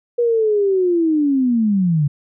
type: linear sweep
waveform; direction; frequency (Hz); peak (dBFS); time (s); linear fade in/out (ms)
sine; down; 483.8 to 138.59; -13; 0.18-2.08; 10
effects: none